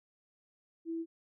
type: tone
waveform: sine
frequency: 329.6 Hz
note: E4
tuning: in tune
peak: -34 dBFS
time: 0.85-1.06 s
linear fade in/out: 50 ms
effects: none